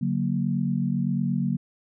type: chord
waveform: sine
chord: D augmented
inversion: none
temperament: equal with one note detuned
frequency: 143.56 / 185 / 233.1 Hz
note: D3 / F#3 / A#3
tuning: -39 / 0 / 0 cents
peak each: -27 / -26 / -27 dBFS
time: 0.01-1.57 s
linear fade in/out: 10 ms
effects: none